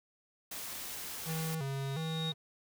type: noise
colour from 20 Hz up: white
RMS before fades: -42 dBFS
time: 0.51-1.55 s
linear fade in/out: 5 ms
type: tone with vibrato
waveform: square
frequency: 148.2 Hz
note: D3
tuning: 16 cents sharp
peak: -35 dBFS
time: 1.25-2.34 s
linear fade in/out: 50 ms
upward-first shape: square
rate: 1.4 Hz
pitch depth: 140 cents each way
type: tone with exponential growth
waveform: sine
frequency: 3751 Hz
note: A#7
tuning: 10 cents sharp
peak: -34 dBFS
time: 1.35-2.32 s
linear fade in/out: 2 ms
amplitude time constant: 210 ms
effects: none